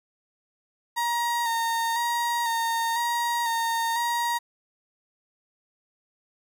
35% pulse tone with vibrato, 932.3 Hz, A#5, in tune, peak -22 dBFS, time 0.96-4.39 s, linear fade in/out 20 ms, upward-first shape square, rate 1 Hz, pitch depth 26 cents each way, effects 10-bit

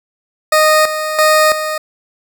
20% pulse tone with tremolo, 619 Hz, D#5, 9 cents flat, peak -3 dBFS, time 0.52-1.78 s, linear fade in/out 5 ms, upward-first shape square, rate 1.5 Hz, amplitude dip 65%, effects none

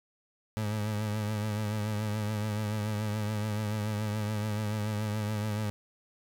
30% pulse tone with vibrato, 106.2 Hz, G#2, 39 cents sharp, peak -27 dBFS, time 0.57-5.7 s, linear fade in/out 0 ms, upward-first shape triangle, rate 7 Hz, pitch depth 56 cents each way, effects none

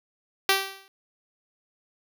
5% pulse tone with exponential decay, 388.5 Hz, G4, 16 cents flat, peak -5 dBFS, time 0.49-0.88 s, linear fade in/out 1 ms, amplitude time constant 84 ms, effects none

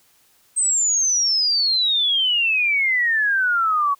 sine exponential sweep, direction down, 8372 to 1108.7 Hz, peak -16 dBFS, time 0.56-3.95 s, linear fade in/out 20 ms, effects white hiss -58 dBFS RMS until 3.99 s

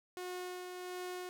sawtooth tone with tremolo, 362.4 Hz, F#4, 36 cents flat, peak -36 dBFS, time 0.17-1.29 s, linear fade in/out 0 ms, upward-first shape sine, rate 1.4 Hz, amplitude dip 35%, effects none

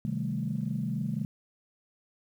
sine chord, A half-diminished seventh, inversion first, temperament equal with one note detuned, 130.81 / 156.56 / 196 / 220 Hz, C3 / Eb3 / G3 / A3, 0 / +11 / 0 / 0 cents, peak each -34 dBFS, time 0.05-1.25 s, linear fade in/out 0 ms, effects tanh soft clip ceiling -19 dBFS + 10-bit

